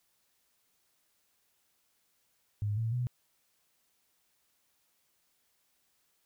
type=tone with pitch steps; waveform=sine; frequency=103.8 / 113.19 / 123.44 Hz; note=G#2 / A2 / B2; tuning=0 / +49 / 0 cents; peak=-29 dBFS; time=2.62-3.07 s; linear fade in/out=0 ms; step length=150 ms; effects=white hiss -74 dBFS RMS until 6.25 s